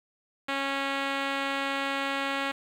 5% pulse tone with low-pass filter, 275.1 Hz, C#4, 13 cents flat, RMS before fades -30 dBFS, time 0.48-2.52 s, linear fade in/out 10 ms, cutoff 4000 Hz, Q 0.65, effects 8-bit

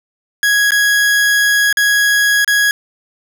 40% pulse tone with dropouts, 1661.2 Hz, G#6, in tune, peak -9 dBFS, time 0.43-2.71 s, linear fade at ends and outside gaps 1 ms, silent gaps 0.707-0.719 / 1.727-1.771 / 2.446-2.477 s, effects none

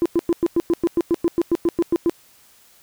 sine tone bursts, 339.6 Hz, F4, 48 cents flat, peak -12 dBFS, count 16, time 0.02-2.096 s, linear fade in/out 0 ms, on 36 ms, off 100 ms, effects tanh soft clip ceiling -12 dBFS + white hiss -53 dBFS RMS until 2.82 s

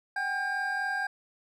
triangle tone cluster, 761 / 805 / 1602 Hz, F#5 / G5 / G6, +48 / +46 / +37 cents, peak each -34 / -34 / -28 dBFS, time 0.16-1.07 s, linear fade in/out 5 ms, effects none

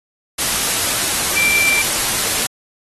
sine tone in noise, 2349 Hz, D7, in tune, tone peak -14 dBFS, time 1.36-1.82 s, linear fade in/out 10 ms, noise white, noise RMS -18 dBFS, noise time 0.38-2.47 s, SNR +1 dB, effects AAC 32 kbps

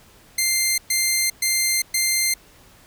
10% pulse tone bursts, 2093 Hz, C7, in tune, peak -9 dBFS, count 4, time 0.38-2.34 s, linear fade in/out 5 ms, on 400 ms, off 120 ms, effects pink hiss -51 dBFS RMS until 2.86 s

